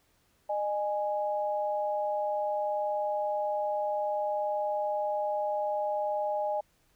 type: tone pair together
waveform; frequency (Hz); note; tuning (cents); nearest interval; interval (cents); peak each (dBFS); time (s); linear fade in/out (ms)
sine; 610 / 830.6; D#5 / G#5; -34 / 0; perfect fourth; 534; -30 / -31; 0.49-6.61; 10
effects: pink hiss -69 dBFS RMS until 6.95 s